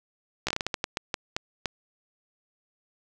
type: slowing click train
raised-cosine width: 0.2 ms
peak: -10 dBFS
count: 13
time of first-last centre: 0.47-1.658 s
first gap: 15 ms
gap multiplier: 1.31
effects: none